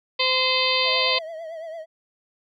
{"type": "harmonic tone", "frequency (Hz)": 516, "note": "C5", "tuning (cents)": -24, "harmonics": [1, 2, 4, 5, 6, 7, 8, 9], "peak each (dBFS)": [-27, -27, -27, -27, -27, -27, -27, -27], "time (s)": [0.19, 1.19], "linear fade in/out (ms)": 10}
{"type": "tone with vibrato", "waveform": "triangle", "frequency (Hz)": 650, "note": "E5", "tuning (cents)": -24, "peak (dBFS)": -30, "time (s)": [0.83, 1.86], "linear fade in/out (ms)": 50, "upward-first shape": "triangle", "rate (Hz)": 8.9, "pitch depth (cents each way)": 80}
{"effects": []}